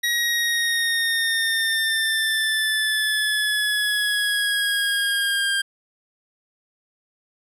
25% pulse exponential sweep, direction down, 1904 to 1597 Hz, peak -16 dBFS, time 0.03-5.62 s, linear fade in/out 10 ms, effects resampled to 32000 Hz

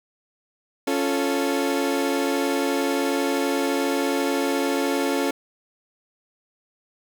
30% pulse chord, Db augmented, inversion none, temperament equal, 277.2 / 349.2 / 440 Hz, Db4 / F4 / A4, 0 / 0 / 0 cents, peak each -21 / -25 / -24 dBFS, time 0.87-5.31 s, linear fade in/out 5 ms, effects none

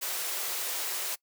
white high-pass noise, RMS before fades -33 dBFS, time 0.01-1.16 s, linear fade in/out 20 ms, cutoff 350 Hz, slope 48 dB/octave, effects noise-tail reverb RT60 0.1 s tail -23 dB re dry

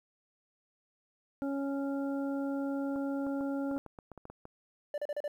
harmonic tone, 277.2 Hz, C#4, in tune, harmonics 1 / 2 / 3 / 5, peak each -32 / -39 / -46 / -48 dBFS, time 1.42-3.78 s, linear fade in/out 0 ms
clicks, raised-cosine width 1 ms, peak -32 dBFS, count 12, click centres 2.96 / 3.267 / 3.409 / 3.713 / 3.766 / 3.863 / 3.988 / 4.117 / 4.177 / 4.254 / 4.3 / 4.454 s
triangle tone bursts, 587.3 Hz, D5, in tune, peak -30 dBFS, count 5, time 4.94-5.279 s, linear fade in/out 2 ms, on 39 ms, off 36 ms
effects 11-bit

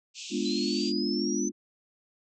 pink band-pass noise, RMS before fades -41 dBFS, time 0.14-0.93 s, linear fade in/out 50 ms, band 2500 to 7600 Hz, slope 96 dB/octave
sine chord, G# diminished seventh, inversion none, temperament equal, 207.7 / 246.9 / 293.7 / 349.2 Hz, G#3 / B3 / D4 / F4, 0 / 0 / 0 / 0 cents, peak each -32 dBFS, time 0.3-1.52 s, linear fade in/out 50 ms
sine exponential sweep, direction up, 4005 to 6130 Hz, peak -33 dBFS, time 0.45-1.49 s, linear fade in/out 5 ms
effects none

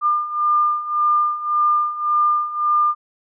sine beating tone pair, 1201 / 1202.8 Hz, D6 / D6, +38 / +41 cents, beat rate 1.8 Hz, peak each -21 / -17 dBFS, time 0.01-2.95 s, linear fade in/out 50 ms, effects none

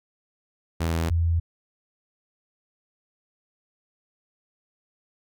sawtooth / sine tone pair in turn, 82.41 / 83.66 Hz, E2 / E2, 0 / +26 cents, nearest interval unison, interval 26 cents, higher second, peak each -19 dBFS, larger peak neither, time 0.8-1.1 / 1.1-1.4 s, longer neither, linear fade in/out 10 ms, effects none

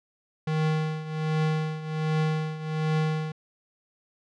square tone with tremolo, 156.2 Hz, D#3, 7 cents sharp, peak -22 dBFS, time 0.47-3.32 s, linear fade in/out 5 ms, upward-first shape triangle, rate 1.3 Hz, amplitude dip 80%, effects low-pass 4000 Hz 12 dB/octave

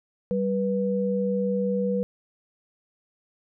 sine tone pair together, 193.9 / 488.6 Hz, G3 / B4, -19 / -19 cents, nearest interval octave + major third, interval 1600 cents, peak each -25 dBFS, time 0.31-2.03 s, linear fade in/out 0 ms, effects none

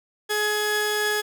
sawtooth tone pair together, 421.3 / 1682 Hz, G#4 / G#6, +25 / +22 cents, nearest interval 2 octaves, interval 2397 cents, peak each -21 dBFS, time 0.29-1.22 s, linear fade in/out 20 ms, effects none

